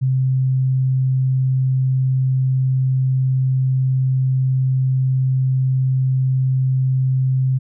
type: tone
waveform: sine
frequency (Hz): 130.81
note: C3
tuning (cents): 0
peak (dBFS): -14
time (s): 0.01-7.59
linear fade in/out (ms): 20
effects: none